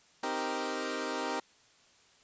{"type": "chord", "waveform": "15% pulse", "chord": "C minor seventh", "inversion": "none", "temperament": "equal", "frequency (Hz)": [261.6, 311.1, 392, 466.2], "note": ["C4", "Eb4", "G4", "Bb4"], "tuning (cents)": [0, 0, 0, 0], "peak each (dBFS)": -32, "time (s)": [0.23, 1.4], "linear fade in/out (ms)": 5, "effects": ["white hiss -63 dBFS RMS until 2.23 s", "resampled to 16000 Hz"]}